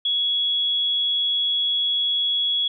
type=tone; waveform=sine; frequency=3353 Hz; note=G#7; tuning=16 cents sharp; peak=-19 dBFS; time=0.05-2.68 s; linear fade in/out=5 ms; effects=none